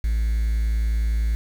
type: tone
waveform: triangle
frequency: 55.3 Hz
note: A1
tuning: 9 cents sharp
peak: -16 dBFS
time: 0.04-1.35 s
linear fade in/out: 0 ms
effects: tanh soft clip ceiling -13 dBFS + 7-bit